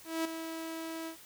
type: tone with ADSR envelope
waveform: sawtooth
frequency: 325.3 Hz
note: E4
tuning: 23 cents flat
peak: -25 dBFS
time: 0.04-1.17 s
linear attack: 210 ms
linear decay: 5 ms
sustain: -9 dB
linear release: 95 ms
effects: white hiss -54 dBFS RMS until 1.25 s